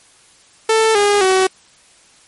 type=tone with pitch steps; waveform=sawtooth; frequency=443.3 / 408.9 / 377.1 Hz; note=A4 / G#4 / F#4; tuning=+13 / -27 / +33 cents; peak=-7 dBFS; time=0.69-1.47 s; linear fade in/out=5 ms; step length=260 ms; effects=white hiss -49 dBFS RMS until 2.27 s + MP3 48 kbps